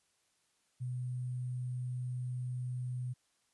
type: tone with sample-and-hold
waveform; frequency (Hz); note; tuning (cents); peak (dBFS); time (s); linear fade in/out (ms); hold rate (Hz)
sine; 125.2; B2; +24; -35; 0.8-3.14; 20; 8820
effects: white hiss -75 dBFS RMS until 3.53 s + resampled to 24000 Hz